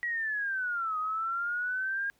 sine linear two-way sweep, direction down then up, 1930 to 1244.5 to 1625 Hz, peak -29 dBFS, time 0.03-2.1 s, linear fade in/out 0 ms, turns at 0.98 s, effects pink hiss -69 dBFS RMS until 2.19 s

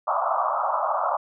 white band-pass noise, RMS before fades -24 dBFS, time 0.07-1.17 s, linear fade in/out 10 ms, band 580 to 1300 Hz, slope 96 dB/octave, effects none

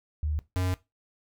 sine / square tone pair in turn, 75.7 / 91.77 Hz, D#2 / F#2, -47 / -14 cents, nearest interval minor third, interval 333 cents, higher second, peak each -26 dBFS, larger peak neither, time 0.23-0.39 / 0.56-0.74 s, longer second, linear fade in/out 0 ms, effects noise-tail reverb RT60 0.2 s tail -17 dB re dry

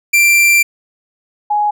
45% pulse / sine tone pair in turn, 2360 / 834.4 Hz, D7 / G#5, +8 / +8 cents, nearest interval octave + tritone, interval 1800 cents, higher first, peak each -7 / -11 dBFS, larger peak first, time 0.13-0.63 / 1.5-1.71 s, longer first, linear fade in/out 10 ms, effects none

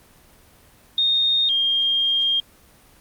sine tone pair in turn, 3687 / 3215 Hz, A#7 / G7, -20 / +43 cents, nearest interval major second, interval 237 cents, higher first, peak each -16 / -17 dBFS, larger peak first, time 0.98-1.49 / 1.49-2.4 s, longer second, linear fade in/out 2 ms, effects pink hiss -52 dBFS RMS until 3 s + Opus 24 kbps

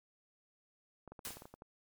clicks, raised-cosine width 1 ms, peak -36 dBFS, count 10, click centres 1.077 / 1.12 / 1.192 / 1.272 / 1.306 / 1.37 / 1.421 / 1.455 / 1.54 / 1.621 s
white noise with exponential decay, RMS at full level -40 dBFS, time 1.25-1.55 s, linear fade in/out 1 ms, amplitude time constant 65 ms
effects MP3 96 kbps

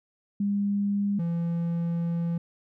sine / triangle tone pair in turn, 201.9 / 169.29 Hz, G#3 / E3, -49 / +46 cents, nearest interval minor third, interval 305 cents, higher first, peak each -23 dBFS, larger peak neither, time 0.4-1.19 / 1.19-2.38 s, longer second, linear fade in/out 5 ms, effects none

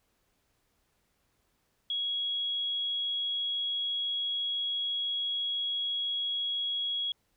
sine tone, 3322 Hz, G#7, in tune, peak -29 dBFS, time 1.9-7.12 s, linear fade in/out 2 ms, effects pink hiss -74 dBFS RMS until 7.36 s

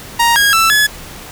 sawtooth tone with pitch steps, 936 / 1639 / 1328 / 1702 Hz, A#5 / G#6 / E6 / G#6, +7 / -23 / +12 / +42 cents, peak -5 dBFS, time 0.19-0.87 s, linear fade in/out 10 ms, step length 170 ms, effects pink hiss -32 dBFS RMS until 1.31 s

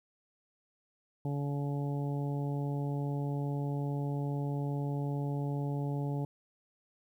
harmonic tone, 142.4 Hz, C#3, 47 cents sharp, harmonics 1 / 2 / 3 / 4 / 5 / 6, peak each -32 / -39 / -43 / -47 / -48 / -47 dBFS, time 1.25-6.25 s, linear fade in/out 2 ms, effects 11-bit

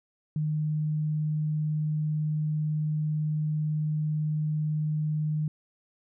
sine tone, 153 Hz, D#3, 29 cents flat, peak -25 dBFS, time 0.36-5.48 s, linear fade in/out 2 ms, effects none

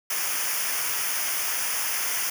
white noise with comb filter, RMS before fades -27 dBFS, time 0.1-2.3 s, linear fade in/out 5 ms, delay 0.25 ms, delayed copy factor -0.8, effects none

